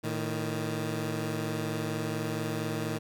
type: tone pair together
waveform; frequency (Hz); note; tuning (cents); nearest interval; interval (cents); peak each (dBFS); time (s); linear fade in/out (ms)
15% pulse; 112.4 / 156.43; A2 / D#3; +37 / +10; tritone; 573; -27; 0.03-2.99; 20
effects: none